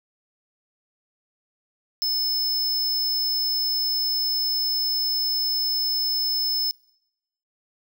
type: tone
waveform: square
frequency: 5230 Hz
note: E8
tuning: 15 cents flat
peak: -22 dBFS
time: 2.02-6.71 s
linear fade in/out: 0 ms
effects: noise-tail reverb RT60 0.8 s tail -23 dB re dry